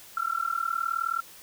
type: tone with amplitude modulation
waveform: sine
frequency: 1357 Hz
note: E6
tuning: 50 cents sharp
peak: -22 dBFS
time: 0.17-1.21 s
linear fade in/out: 2 ms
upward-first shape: sine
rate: 39.3 Hz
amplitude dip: 95%
effects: white hiss -49 dBFS RMS until 1.42 s